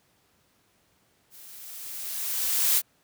blue noise with level ramp, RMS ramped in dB -49 to -20 dBFS, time 1.3-2.82 s, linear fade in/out 50 ms, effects pink hiss -66 dBFS RMS until 3.03 s + high-pass 80 Hz 12 dB/octave

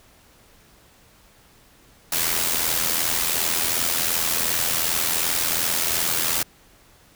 white noise with amplitude modulation, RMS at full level -20 dBFS, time 2.12-6.43 s, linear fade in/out 5 ms, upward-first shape sine, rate 82.7 Hz, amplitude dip 60%, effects pink hiss -54 dBFS RMS until 7.15 s

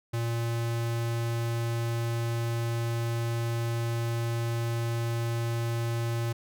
square tone, 116.54 Hz, A#2, in tune, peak -28 dBFS, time 0.13-6.33 s, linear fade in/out 10 ms, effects none

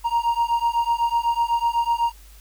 triangle beating tone pair, 932.3 / 940.3 Hz, A#5 / A#5, 0 / +15 cents, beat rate 8 Hz, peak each -20 dBFS, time 0.04-2.12 s, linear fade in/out 20 ms, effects added 50 Hz sine -44 dBFS peak until 2.4 s + white hiss -52 dBFS RMS until 2.4 s

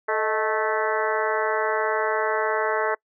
harmonic tone with a mistuned harmonic, 218.5 Hz, A3, 12 cents flat, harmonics 2 / 3 / 4 / 5 / 6 / 7 / 8 / 9, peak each -26 / -28 / -29 / -30 / -31 / -31 / -32 / -33 dBFS, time 0.08-2.95 s, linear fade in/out 10 ms, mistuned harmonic 3, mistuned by -62 cents, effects noise-tail reverb RT60 0.1 s tail -25 dB re dry

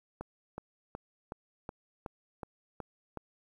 click train, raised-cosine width 1 ms, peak -25 dBFS, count 9, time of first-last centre 0.21-3.173 s, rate 2.7 Hz, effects 10-bit

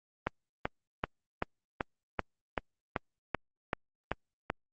click train, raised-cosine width 0.5 ms, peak -14 dBFS, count 12, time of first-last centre 0.27-4.501 s, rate 2.6 Hz, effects Opus 24 kbps

